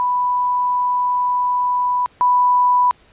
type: tone pair in turn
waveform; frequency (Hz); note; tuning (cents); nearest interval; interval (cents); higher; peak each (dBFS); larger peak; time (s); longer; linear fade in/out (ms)
sine; 989 / 989; B5 / B5; +2 / +2; unison; 0; neither; -15 / -11; second; 0-2.06 / 2.21-2.91; first; 0
effects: pink hiss -52 dBFS RMS until 3.12 s + resampled to 8000 Hz